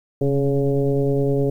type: tone with frequency modulation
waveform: sine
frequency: 277.2 Hz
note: C#4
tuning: in tune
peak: -16 dBFS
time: 0.21-1.5 s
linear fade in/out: 5 ms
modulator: 141 Hz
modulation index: 1.7
effects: 9-bit